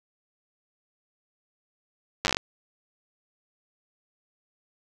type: slowing click train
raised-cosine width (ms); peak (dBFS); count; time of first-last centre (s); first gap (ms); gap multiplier
0.2; -6; 9; 2.25-2.369; 9; 1.14
effects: none